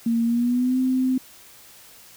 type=tone with pitch glide; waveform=sine; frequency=231.2 to 258 Hz; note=A#3 to C4; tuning=-14 to -24 cents; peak=-18 dBFS; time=0.06-1.18 s; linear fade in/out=5 ms; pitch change=+190 cents; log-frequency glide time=0.24-0.78 s; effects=white hiss -48 dBFS RMS until 2.16 s